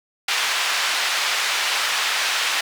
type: band-pass noise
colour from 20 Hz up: white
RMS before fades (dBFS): -22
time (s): 0.28-2.61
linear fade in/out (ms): 5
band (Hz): 960 to 3800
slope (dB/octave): 12
effects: none